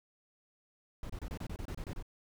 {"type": "noise bursts", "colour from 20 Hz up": "brown", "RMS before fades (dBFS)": -40, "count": 11, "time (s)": [1.03, 2.026], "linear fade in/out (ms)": 2, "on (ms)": 66, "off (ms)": 27, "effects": []}